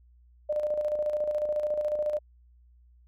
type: tone with tremolo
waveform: sine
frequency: 600 Hz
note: D5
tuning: 37 cents sharp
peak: -24 dBFS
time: 0.49-2.19 s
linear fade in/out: 10 ms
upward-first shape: square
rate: 14 Hz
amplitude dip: 45%
effects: added 60 Hz sine -55 dBFS peak until 3.07 s